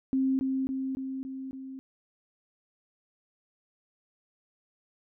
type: tone with echo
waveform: sine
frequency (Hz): 265.1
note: C4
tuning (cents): +23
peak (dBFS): -23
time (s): 0.13-0.39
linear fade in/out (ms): 0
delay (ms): 280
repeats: 5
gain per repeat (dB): -3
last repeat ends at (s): 1.79
effects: none